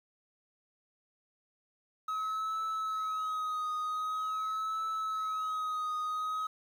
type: tone with vibrato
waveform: triangle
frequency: 1275 Hz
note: D#6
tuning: 42 cents sharp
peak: -30 dBFS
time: 2.08-6.47 s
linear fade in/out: 5 ms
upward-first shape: triangle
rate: 0.45 Hz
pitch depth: 47 cents each way
effects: 10-bit